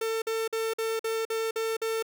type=tone bursts; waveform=45% pulse; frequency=448.2 Hz; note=A4; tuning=32 cents sharp; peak=-27 dBFS; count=8; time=0.01-2.026 s; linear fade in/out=5 ms; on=210 ms; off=48 ms; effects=none